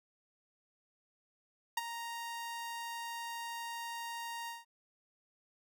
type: tone with ADSR envelope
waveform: sawtooth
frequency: 932.3 Hz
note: A#5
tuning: in tune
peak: -25 dBFS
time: 1.77-4.65 s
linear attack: 5 ms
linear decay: 24 ms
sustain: -11 dB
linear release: 170 ms
effects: none